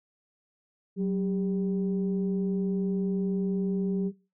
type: tone pair together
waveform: sine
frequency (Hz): 187.89 / 398.8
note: F#3 / G4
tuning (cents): +27 / +30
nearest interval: octave + minor second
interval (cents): 1303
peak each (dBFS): -25 / -32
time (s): 0.96-4.12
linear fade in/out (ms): 50
effects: noise-tail reverb RT60 0.3 s tail -21 dB re dry + tanh soft clip ceiling -18 dBFS